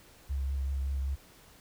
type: tone with vibrato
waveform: sine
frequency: 68 Hz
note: C#2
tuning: 33 cents flat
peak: -29 dBFS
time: 0.29-1.16 s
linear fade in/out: 20 ms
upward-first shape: triangle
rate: 5.2 Hz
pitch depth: 28 cents each way
effects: pink hiss -57 dBFS RMS until 1.6 s